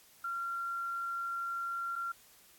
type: tone with dropouts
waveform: sine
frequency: 1376 Hz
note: F6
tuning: 26 cents flat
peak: -34 dBFS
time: 0.24-2.12 s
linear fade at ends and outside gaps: 5 ms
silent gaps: 1.956-1.96 s
effects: white hiss -61 dBFS RMS until 2.58 s + AAC 64 kbps